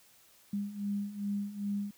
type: beating tone pair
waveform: sine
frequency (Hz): 200.9 / 203.4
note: G3 / G#3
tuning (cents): +43 / -36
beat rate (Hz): 2.5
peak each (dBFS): -38 / -34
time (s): 0.53-1.91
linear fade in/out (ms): 5
effects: white hiss -62 dBFS RMS until 1.97 s